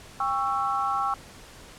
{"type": "chord", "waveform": "sine", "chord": "C# diminished", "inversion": "second", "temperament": "just", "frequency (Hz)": [798.3, 1108.7, 1330.5], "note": ["G5", "C#6", "E6"], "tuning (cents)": [31, 0, 16], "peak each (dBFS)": -28, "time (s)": [0.2, 1.14], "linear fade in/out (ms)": 2, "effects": ["pink hiss -47 dBFS RMS until 1.78 s", "low-pass 10000 Hz 12 dB/octave"]}